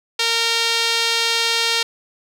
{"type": "tone with band-pass filter", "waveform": "sawtooth", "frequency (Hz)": 460.7, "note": "A#4", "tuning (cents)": -20, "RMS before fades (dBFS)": -19, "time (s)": [0.19, 1.83], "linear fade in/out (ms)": 5, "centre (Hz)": 4000, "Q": 1.6, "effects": []}